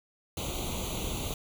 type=noise with comb filter; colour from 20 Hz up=pink; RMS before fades=-34 dBFS; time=0.37-1.34 s; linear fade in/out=2 ms; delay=0.29 ms; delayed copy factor=+0.95; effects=none